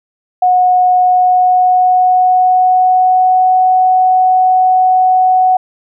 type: tone with pitch glide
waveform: sine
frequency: 730 to 742.3 Hz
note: F#5 to F#5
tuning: -24 to +5 cents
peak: -6 dBFS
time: 0.42-5.57 s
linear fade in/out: 5 ms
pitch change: +29 cents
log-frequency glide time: 0.99-3.55 s
effects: none